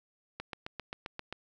click train, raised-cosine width 0.3 ms, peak -22 dBFS, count 8, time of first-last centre 0.4-1.326 s, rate 7.56 Hz, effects none

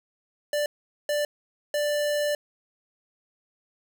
square tone bursts at uneven times, 589 Hz, D5, 5 cents sharp, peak -24 dBFS, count 3, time 0.53-0.66 / 1.09-1.25 / 1.74-2.35 s, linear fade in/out 2 ms, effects none

